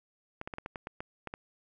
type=clicks; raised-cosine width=0.5 ms; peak=-23 dBFS; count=10; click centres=0.414 / 0.475 / 0.538 / 0.584 / 0.661 / 0.758 / 0.871 / 1.005 / 1.273 / 1.339 s; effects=none